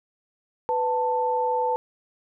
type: tone pair together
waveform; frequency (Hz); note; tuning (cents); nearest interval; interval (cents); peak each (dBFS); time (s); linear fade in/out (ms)
sine; 497.3 / 886; B4 / A5; +12 / +12; minor seventh; 1000; -25 / -23; 0.69-1.76; 0
effects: none